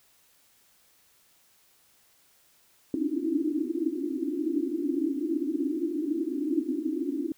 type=band-pass noise; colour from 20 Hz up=white; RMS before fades=-29 dBFS; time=2.94-7.32 s; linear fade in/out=2 ms; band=270 to 340 Hz; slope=96 dB/octave; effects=white hiss -63 dBFS RMS until 7.37 s